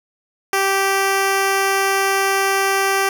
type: tone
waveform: 10% pulse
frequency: 390 Hz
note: G4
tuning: 9 cents flat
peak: -7 dBFS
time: 0.53-3.09 s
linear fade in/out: 2 ms
effects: none